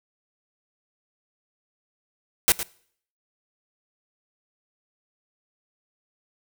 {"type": "noise with echo", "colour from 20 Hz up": "white", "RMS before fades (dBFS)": -17, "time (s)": [2.48, 2.52], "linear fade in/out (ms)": 0, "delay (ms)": 110, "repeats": 1, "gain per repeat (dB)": -12, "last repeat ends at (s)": 2.63, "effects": ["noise-tail reverb RT60 0.6 s tail -22 dB re dry"]}